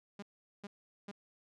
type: tone bursts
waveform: sawtooth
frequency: 202.2 Hz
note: G#3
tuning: 46 cents flat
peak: -39 dBFS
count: 3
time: 0.19-1.115 s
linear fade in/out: 5 ms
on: 35 ms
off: 410 ms
effects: low-pass 6000 Hz 12 dB/octave